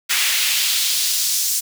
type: noise with high-pass filter sweep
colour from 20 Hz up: pink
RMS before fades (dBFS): -19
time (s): 0.09-1.61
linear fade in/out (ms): 20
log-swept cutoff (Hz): 2100 to 6400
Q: 1.3
effects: none